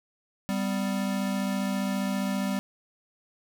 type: tone pair together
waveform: square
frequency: 196 / 250.9 Hz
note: G3 / B3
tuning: 0 / +28 cents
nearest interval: major third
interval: 428 cents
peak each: -28 / -33 dBFS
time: 0.49-2.59 s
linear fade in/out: 0 ms
effects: none